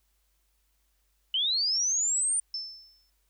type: linear sweep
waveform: sine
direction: up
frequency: 2960 to 9130 Hz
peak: -24 dBFS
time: 1.34-2.4 s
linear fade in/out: 2 ms
type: tone with exponential decay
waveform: sine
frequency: 5290 Hz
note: E8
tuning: 5 cents sharp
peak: -29 dBFS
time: 2.54-3.1 s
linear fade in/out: 2 ms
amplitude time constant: 120 ms
effects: added 50 Hz sine -70 dBFS peak until 3.29 s + white hiss -74 dBFS RMS until 3.29 s